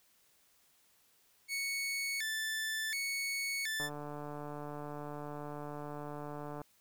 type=tone with vibrato; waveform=sawtooth; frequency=1975.5 Hz; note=B6; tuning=in tune; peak=-31 dBFS; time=1.48-3.9 s; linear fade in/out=50 ms; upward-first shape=square; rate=0.69 Hz; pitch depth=200 cents each way
type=click train; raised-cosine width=1 ms; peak=-30 dBFS; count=415; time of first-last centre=3.8-6.616 s; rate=147 Hz
effects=white hiss -69 dBFS RMS until 6.8 s